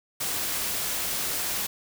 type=noise; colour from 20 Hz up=white; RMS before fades=-29 dBFS; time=0.2-1.67 s; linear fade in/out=10 ms; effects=none